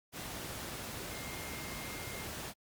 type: tone in noise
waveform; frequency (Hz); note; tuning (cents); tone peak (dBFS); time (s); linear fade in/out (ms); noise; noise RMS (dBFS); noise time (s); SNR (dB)
sine; 2119; C7; +21; -49; 1.09-2.28; 50; pink; -42; 0.12-2.54; -10
effects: high-pass 60 Hz 12 dB/octave + Opus 48 kbps